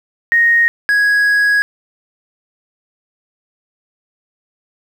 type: tone pair in turn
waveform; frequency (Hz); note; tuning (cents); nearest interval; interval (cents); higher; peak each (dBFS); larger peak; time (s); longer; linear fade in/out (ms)
sine / triangle; 1865 / 1661.5; A#6 / G#6; 0 / 0; major second; 200; first; -8; neither; 0.32-0.68 / 0.89-1.62; second; 0
effects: 7-bit